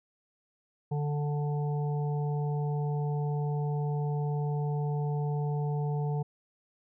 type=harmonic tone; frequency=146.83 Hz; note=D3; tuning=in tune; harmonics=1 / 3 / 5 / 6; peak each=-28 / -38 / -42 / -44 dBFS; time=0.91-6.23 s; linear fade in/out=10 ms; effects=none